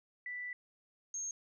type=tone pair in turn; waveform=sine; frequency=1975.5 / 6463 Hz; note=B6 / G#8; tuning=0 / -48 cents; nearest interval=octave + major sixth; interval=2052 cents; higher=second; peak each=-39 / -37 dBFS; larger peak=second; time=0.26-0.53 / 1.14-1.31 s; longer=first; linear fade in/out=2 ms; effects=none